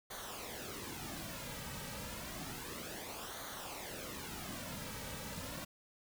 pink noise with flanger, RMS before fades -45 dBFS, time 0.1-5.65 s, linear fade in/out 10 ms, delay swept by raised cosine 0.38 to 2.88 ms, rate 0.3 Hz, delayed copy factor -0.65, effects none

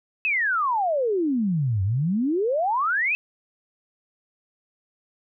sine exponential two-way sweep, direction down then up, 2642 to 91.8 to 2642 Hz, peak -20 dBFS, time 0.25-3.15 s, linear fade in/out 0 ms, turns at 1.83 s, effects none

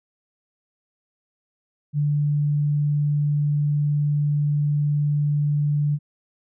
sine tone, 146.83 Hz, D3, in tune, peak -18 dBFS, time 1.93-5.99 s, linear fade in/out 50 ms, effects none

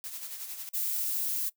blue noise with tremolo, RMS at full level -38 dBFS, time 0.04-0.69 s, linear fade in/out 0 ms, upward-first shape sine, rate 11 Hz, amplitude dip 50%
violet noise, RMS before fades -31 dBFS, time 0.73-1.5 s, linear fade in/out 20 ms
effects noise-tail reverb RT60 0.1 s tail -20 dB re dry

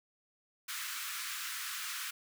pink high-pass noise, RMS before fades -40 dBFS, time 0.68-2.11 s, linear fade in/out 10 ms, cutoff 1200 Hz, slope 48 dB/octave, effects none

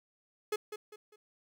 45% pulse tone with echo, 424 Hz, G#4, 36 cents sharp, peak -30 dBFS, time 0.52-0.56 s, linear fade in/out 5 ms, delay 200 ms, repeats 3, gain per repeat -9 dB, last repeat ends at 1.16 s, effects none

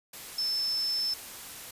sine tone in noise, 5274 Hz, E8, in tune, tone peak -27 dBFS, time 0.38-1.14 s, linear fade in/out 5 ms, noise white, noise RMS -43 dBFS, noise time 0.13-1.71 s, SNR +13 dB, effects resampled to 32000 Hz

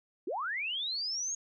sine linear sweep, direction up, 293.7 to 6660 Hz, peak -32 dBFS, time 0.27-1.35 s, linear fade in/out 5 ms, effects none

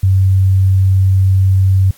sine tone, 95.3 Hz, G2, 48 cents flat, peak -7 dBFS, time 0.03-1.91 s, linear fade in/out 5 ms, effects white hiss -45 dBFS RMS until 1.97 s + AAC 64 kbps

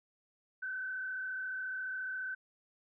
sine tone with frequency modulation, 1524 Hz, G6, 49 cents flat, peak -36 dBFS, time 0.62-2.35 s, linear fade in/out 10 ms, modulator 34.4 Hz, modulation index 0.83, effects none

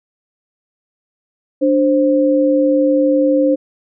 sine tone pair together, 293.7 / 525.9 Hz, D4 / C5, 0 / +9 cents, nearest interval minor seventh, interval 1009 cents, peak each -13 dBFS, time 1.61-3.56 s, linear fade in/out 20 ms, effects none

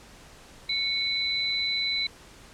sine tone pair together, 2217 / 3996 Hz, C#7 / B7, 0 / +20 cents, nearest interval minor seventh, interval 1020 cents, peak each -30 / -26 dBFS, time 0.69-2.07 s, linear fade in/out 5 ms, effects pink hiss -50 dBFS RMS until 2.53 s + low-pass 9000 Hz 12 dB/octave

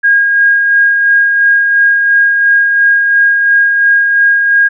sine tone with tremolo, 1629 Hz, G#6, 34 cents flat, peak -4 dBFS, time 0.03-4.69 s, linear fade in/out 20 ms, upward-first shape sine, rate 2.9 Hz, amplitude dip 35%, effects none

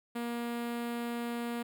sawtooth tone with notch filter, 236.8 Hz, A#3, 27 cents sharp, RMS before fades -36 dBFS, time 0.15-1.63 s, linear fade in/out 10 ms, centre 5900 Hz, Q 1.2, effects none

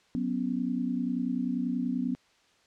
sine chord, F# suspended fourth, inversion none, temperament equal, 185 / 246.9 / 277.2 Hz, F#3 / B3 / C#4, 0 / 0 / 0 cents, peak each -34 / -29 / -34 dBFS, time 0.15-2.15 s, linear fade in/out 0 ms, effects white hiss -64 dBFS RMS until 2.66 s + low-pass 5000 Hz 12 dB/octave

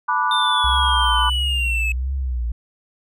sine chord, B minor seventh, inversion third, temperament equal with one note detuned, 880 / 987.8 / 1174.7 / 1469.8 Hz, A5 / B5 / D6 / F#6, 0 / 0 / 0 / -12 cents, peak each -25 / -20 / -22 / -24 dBFS, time 0.08-1.3 s, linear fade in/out 10 ms
triangle linear sweep, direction down, 3623 to 2573 Hz, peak -19 dBFS, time 0.31-1.92 s, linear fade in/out 2 ms
sine tone with vibrato, 62.9 Hz, B1, 32 cents sharp, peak -20 dBFS, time 0.64-2.52 s, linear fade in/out 5 ms, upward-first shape triangle, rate 1.5 Hz, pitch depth 150 cents each way
effects none

